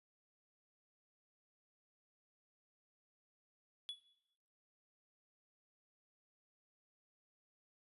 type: tone with exponential decay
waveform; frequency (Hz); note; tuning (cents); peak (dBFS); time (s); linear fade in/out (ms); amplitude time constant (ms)
triangle; 3400; G#7; +40; -37; 3.89-4.04; 0; 31
effects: noise-tail reverb RT60 0.9 s tail -17 dB re dry + resampled to 32000 Hz